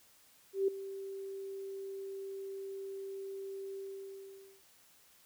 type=tone with ADSR envelope; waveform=sine; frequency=389.7 Hz; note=G4; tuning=10 cents flat; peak=-25 dBFS; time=0.53-4.63 s; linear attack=150 ms; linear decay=5 ms; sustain=-15 dB; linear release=860 ms; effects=white hiss -64 dBFS RMS until 5.25 s